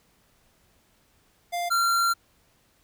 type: tone pair in turn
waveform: square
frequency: 698 / 1373.6 Hz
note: F5 / F6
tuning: -1 / -29 cents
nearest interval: octave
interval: 1172 cents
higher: second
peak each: -27 / -21 dBFS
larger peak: second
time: 1.52-1.7 / 1.7-2.14 s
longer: second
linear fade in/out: 20 ms
effects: pink hiss -64 dBFS RMS until 2.83 s